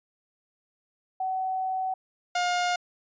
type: tone pair in turn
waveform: sine / sawtooth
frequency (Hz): 754 / 711.7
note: F#5 / F5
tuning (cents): +32 / +33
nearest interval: minor second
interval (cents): 99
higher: first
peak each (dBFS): -26 / -20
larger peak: second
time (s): 1.2-1.94 / 2.35-2.76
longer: first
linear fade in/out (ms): 5
effects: resampled to 16000 Hz